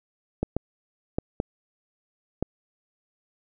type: clicks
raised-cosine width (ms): 2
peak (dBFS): -11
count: 5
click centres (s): 0.43 / 0.566 / 1.185 / 1.401 / 2.426
effects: none